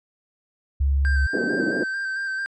sine tone, 69.3 Hz, C#2, in tune, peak -17 dBFS, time 0.8-1.27 s, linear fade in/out 10 ms
triangle tone with vibrato, 1568 Hz, G6, in tune, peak -23 dBFS, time 1.05-2.46 s, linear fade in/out 0 ms, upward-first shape square, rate 4.5 Hz, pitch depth 22 cents each way
pink band-pass noise, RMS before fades -25 dBFS, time 1.33-1.84 s, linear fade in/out 5 ms, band 240 to 450 Hz, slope 24 dB/octave
effects resampled to 22050 Hz

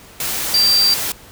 sine tone in noise, 4699 Hz, D8, in tune, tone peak -11 dBFS, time 0.54-0.94 s, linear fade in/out 2 ms, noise white, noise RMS -22 dBFS, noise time 0.2-1.12 s, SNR +8 dB, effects pink hiss -42 dBFS RMS until 1.31 s

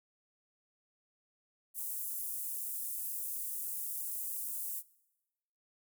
pink high-pass noise, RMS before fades -39 dBFS, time 1.74-4.83 s, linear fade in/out 50 ms, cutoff 10000 Hz, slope 24 dB/octave, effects noise-tail reverb RT60 1.0 s tail -22 dB re dry

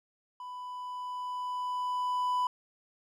triangle tone with level ramp, 995 Hz, B5, 13 cents sharp, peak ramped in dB -38 to -24 dBFS, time 0.4-2.47 s, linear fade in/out 2 ms, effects none

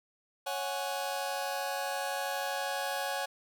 sawtooth chord, C# suspended fourth, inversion none, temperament just, 554.4 / 739.2 / 831.5 Hz, C#5 / F#5 / G#5, 0 / -2 / +2 cents, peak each -33 / -33 / -33 dBFS, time 0.46-3.26 s, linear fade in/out 10 ms, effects none

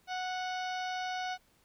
harmonic tone, 737 Hz, F#5, 7 cents flat, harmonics 1 / 2 / 3 / 4 / 5 / 6 / 7 / 8, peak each -35 / -41 / -45 / -47 / -49 / -51 / -52 / -53 dBFS, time 0.07-1.38 s, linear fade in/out 50 ms, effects pink hiss -68 dBFS RMS until 1.64 s

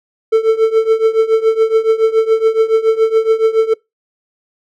triangle tone with tremolo, 444.8 Hz, A4, 19 cents sharp, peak -3 dBFS, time 0.32-3.74 s, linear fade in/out 10 ms, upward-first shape triangle, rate 7.1 Hz, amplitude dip 90%, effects noise-tail reverb RT60 0.2 s tail -25 dB re dry

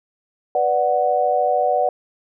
sine chord, B minor, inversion none, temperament equal, 493.9 / 587.3 / 740 Hz, B4 / D5 / F#5, 0 / 0 / 0 cents, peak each -22 / -20 / -18 dBFS, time 0.55-1.89 s, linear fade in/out 2 ms, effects none

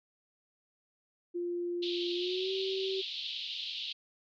sine tone with pitch glide, 349.2 to 383 Hz, F4 to G4, 0 to -40 cents, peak -32 dBFS, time 1.34-3.02 s, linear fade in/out 20 ms, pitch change +160 cents, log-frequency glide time 2.14-2.52 s
white band-pass noise, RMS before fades -39 dBFS, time 1.82-3.93 s, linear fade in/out 10 ms, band 2900 to 4100 Hz, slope 48 dB/octave
effects none

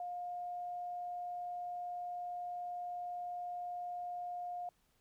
sine tone, 710 Hz, F5, 28 cents sharp, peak -39 dBFS, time 0-4.69 s, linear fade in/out 2 ms, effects pink hiss -75 dBFS RMS until 5 s

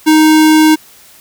square tone, 311.6 Hz, D#4, 3 cents sharp, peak -5 dBFS, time 0.06-0.76 s, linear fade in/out 20 ms, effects white hiss -41 dBFS RMS until 1.2 s

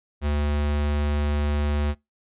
square tone, 73.42 Hz, D2, in tune, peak -22 dBFS, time 0.21-1.95 s, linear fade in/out 50 ms, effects noise-tail reverb RT60 0.2 s tail -24 dB re dry + resampled to 8000 Hz

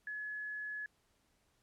sine tone, 1700 Hz, G#6, 40 cents sharp, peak -39 dBFS, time 0.07-0.86 s, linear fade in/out 2 ms, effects pink hiss -75 dBFS RMS until 1.62 s + low-pass 12000 Hz 12 dB/octave

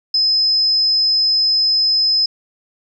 sine tone, 5100 Hz, D#8, 42 cents sharp, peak -12 dBFS, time 0.14-2.26 s, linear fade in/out 5 ms, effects 9-bit

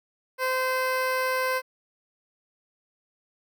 15% pulse tone with notch filter, 516 Hz, C5, 24 cents flat, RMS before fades -26 dBFS, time 0.38-1.62 s, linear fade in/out 50 ms, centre 6900 Hz, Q 1.2, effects none

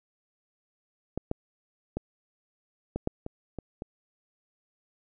clicks, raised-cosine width 2 ms, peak -17 / -15 / -17 / -17 / -13 / -22 / -22 / -22 dBFS, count 8, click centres 1.176 / 1.314 / 1.97 / 2.96 / 3.074 / 3.264 / 3.587 / 3.821 s, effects none

